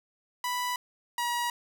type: tone pair in turn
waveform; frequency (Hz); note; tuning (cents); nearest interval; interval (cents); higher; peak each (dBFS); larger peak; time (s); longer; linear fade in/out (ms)
sawtooth; 987.8 / 958.6; B5 / A#5; 0 / +48; minor second; 52; first; -25 / -24; second; 0.44-0.76 / 1.18-1.5; neither; 2
effects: none